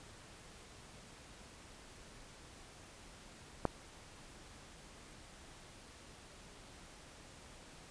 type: click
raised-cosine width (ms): 1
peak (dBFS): -16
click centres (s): 3.653
effects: pink hiss -56 dBFS RMS until 7.9 s + resampled to 22050 Hz